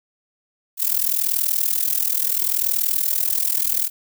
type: noise with amplitude modulation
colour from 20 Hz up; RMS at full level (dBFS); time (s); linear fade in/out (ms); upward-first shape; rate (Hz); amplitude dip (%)
violet; -17; 0.77-3.9; 50; sine; 40.7; 85
effects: none